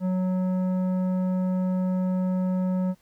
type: tone with tanh clipping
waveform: sine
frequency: 184.6 Hz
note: F#3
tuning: 4 cents flat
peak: -24 dBFS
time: 0-2.95 s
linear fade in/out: 50 ms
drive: 11 dB
effects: pink hiss -64 dBFS RMS until 3.01 s